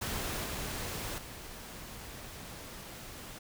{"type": "noise with level steps", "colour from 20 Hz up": "pink", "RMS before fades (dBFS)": [-36, -38, -46], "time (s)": [0.01, 3.39], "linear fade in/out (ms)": 10, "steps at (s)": [0.44, 1.18], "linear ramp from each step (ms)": 2, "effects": []}